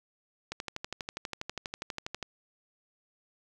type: click train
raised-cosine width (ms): 0.2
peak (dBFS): -18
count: 22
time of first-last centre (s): 0.52-2.227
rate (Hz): 12.3
effects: 9-bit